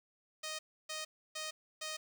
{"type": "tone bursts", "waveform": "5% pulse", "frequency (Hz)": 622.3, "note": "D#5", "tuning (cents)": 0, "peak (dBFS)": -28, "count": 4, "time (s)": [0.43, 1.97], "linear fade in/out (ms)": 10, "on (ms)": 160, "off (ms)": 300, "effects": []}